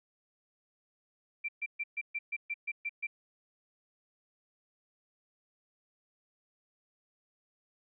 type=tone bursts; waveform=sine; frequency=2353 Hz; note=D7; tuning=3 cents sharp; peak=-32 dBFS; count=10; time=1.44-3.07 s; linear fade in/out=10 ms; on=46 ms; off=130 ms; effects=none